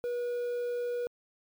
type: tone with quantisation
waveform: triangle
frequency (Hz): 484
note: B4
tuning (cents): -35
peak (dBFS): -28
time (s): 0.04-1.07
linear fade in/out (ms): 0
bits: 9
effects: MP3 96 kbps